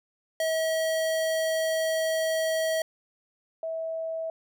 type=tone pair in turn; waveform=square / sine; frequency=642 / 649.8 Hz; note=E5 / E5; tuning=-46 / -25 cents; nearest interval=unison; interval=21 cents; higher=second; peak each=-25 / -29 dBFS; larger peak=first; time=0.4-2.82 / 3.63-4.3 s; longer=first; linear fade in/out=2 ms; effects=none